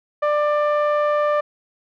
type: tone with low-pass filter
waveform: sawtooth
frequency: 593 Hz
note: D5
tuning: 17 cents sharp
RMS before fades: -19 dBFS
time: 0.22-1.41 s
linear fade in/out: 10 ms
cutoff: 1300 Hz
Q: 1.3
effects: none